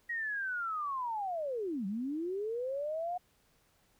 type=linear two-way sweep; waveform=sine; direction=down then up; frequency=1907 to 184.9 to 727 Hz; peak=-33 dBFS; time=0.09-3.18 s; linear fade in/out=10 ms; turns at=1.86 s; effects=pink hiss -70 dBFS RMS until 3.99 s